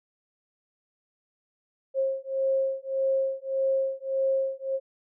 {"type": "beating tone pair", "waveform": "sine", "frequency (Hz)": [535, 536.7], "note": ["C5", "C5"], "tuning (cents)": [38, 44], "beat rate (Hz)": 1.7, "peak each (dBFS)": -27, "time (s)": [1.94, 4.8], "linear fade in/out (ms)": 50, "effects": []}